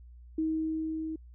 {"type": "tone with level ramp", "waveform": "sine", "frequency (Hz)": 317.2, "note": "D#4", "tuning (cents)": 33, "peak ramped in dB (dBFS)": [-26, -33], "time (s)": [0.38, 1.16], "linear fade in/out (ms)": 5, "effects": ["added 60 Hz sine -48 dBFS peak until 1.34 s"]}